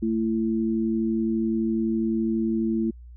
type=tone pair together; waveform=sine; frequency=222.9 / 334.8 Hz; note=A3 / E4; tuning=+23 / +27 cents; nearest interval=perfect fifth; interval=704 cents; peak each=-23 / -26 dBFS; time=0.02-2.91 s; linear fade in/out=10 ms; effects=added 60 Hz sine -41 dBFS peak until 3.16 s